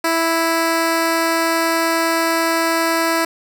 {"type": "tone", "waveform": "10% pulse", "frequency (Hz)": 329.6, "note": "E4", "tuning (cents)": 0, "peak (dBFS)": -7, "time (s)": [0.04, 3.25], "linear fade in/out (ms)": 5, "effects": []}